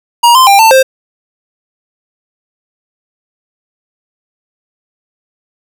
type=tone with pitch steps; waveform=square; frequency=948 / 1037 / 795 / 892 / 527 Hz; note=A#5 / C6 / G5 / A5 / C5; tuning=+29 / -16 / +24 / +23 / +12 cents; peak=-3 dBFS; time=0.23-0.83 s; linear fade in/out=10 ms; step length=120 ms; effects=none